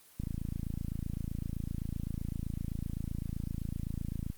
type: click train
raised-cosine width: 5 ms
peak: -23 dBFS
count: 115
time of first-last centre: 0.2-4.301 s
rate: 27.8 Hz
effects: white hiss -59 dBFS RMS until 4.37 s + Opus 24 kbps